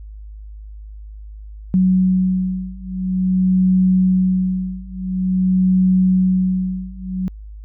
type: beating tone pair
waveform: sine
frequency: 185.4 / 185.88 Hz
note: F#3 / F#3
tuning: +4 / +8 cents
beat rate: 0.48 Hz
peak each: -17 / -16 dBFS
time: 1.74-7.28 s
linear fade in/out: 0 ms
effects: added 52 Hz sine -32 dBFS peak until 7.64 s